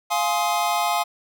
square chord, F minor seventh, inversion none, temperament just, 698.5 / 838.1 / 1047.7 / 1257.2 Hz, F5 / Ab5 / C6 / Eb6, 0 / +16 / +2 / +18 cents, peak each -25 / -25 / -28 / -29 dBFS, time 0.1-1.04 s, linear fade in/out 20 ms, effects none

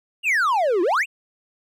triangle exponential two-way sweep, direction down then up, 2908 to 329.6 to 2908 Hz, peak -15 dBFS, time 0.23-1.06 s, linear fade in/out 50 ms, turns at 0.82 s, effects none

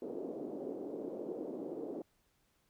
pink band-pass noise, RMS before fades -42 dBFS, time 0.02-2.02 s, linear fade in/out 2 ms, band 280 to 500 Hz, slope 24 dB/octave, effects pink hiss -75 dBFS RMS until 2.69 s

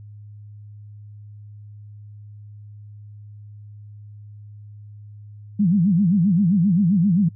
sine tone with vibrato, 185 Hz, F#3, in tune, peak -14 dBFS, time 5.59-7.29 s, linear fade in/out 10 ms, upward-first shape sine, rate 7.6 Hz, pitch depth 230 cents each way, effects noise-tail reverb RT60 0.1 s tail -25 dB re dry + added 104 Hz sine -38 dBFS peak until 7.35 s

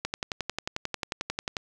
click train, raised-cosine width 0.2 ms, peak -12 dBFS, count 18, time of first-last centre 0.05-1.568 s, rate 11.2 Hz, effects none

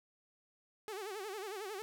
sawtooth tone with vibrato, 405.3 Hz, G#4, 42 cents flat, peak -37 dBFS, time 0.88-1.82 s, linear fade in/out 0 ms, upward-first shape sine, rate 11 Hz, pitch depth 150 cents each way, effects none

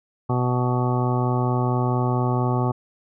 harmonic tone, 124.4 Hz, B2, 13 cents sharp, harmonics 1 / 2 / 3 / 4 / 5 / 6 / 7 / 9 / 10, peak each -21 / -27 / -28 / -34 / -34 / -31 / -30 / -31 / -39 dBFS, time 0.29-2.72 s, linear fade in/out 10 ms, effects none

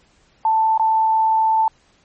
sine tone with dropouts, 884 Hz, A5, 8 cents sharp, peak -13 dBFS, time 0.45-1.68 s, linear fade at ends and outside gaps 2 ms, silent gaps 0.777-0.796 s, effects pink hiss -57 dBFS RMS until 2.04 s + MP3 32 kbps

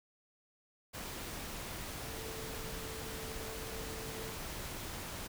sine tone in noise, 444.1 Hz, A4, 16 cents sharp, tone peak -48 dBFS, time 2.05-4.37 s, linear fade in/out 20 ms, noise pink, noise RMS -43 dBFS, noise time 0.93-5.28 s, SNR -8 dB, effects none

